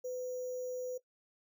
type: tone with sample-and-hold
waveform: sine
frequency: 503 Hz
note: B4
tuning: 32 cents sharp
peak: -36 dBFS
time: 0.04-0.98 s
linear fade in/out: 10 ms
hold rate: 6300 Hz
effects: noise-tail reverb RT60 0.1 s tail -17 dB re dry